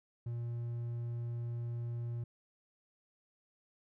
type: tone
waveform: triangle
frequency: 118.4 Hz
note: A#2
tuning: 27 cents sharp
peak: -34 dBFS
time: 0.26-2.24 s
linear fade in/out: 5 ms
effects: none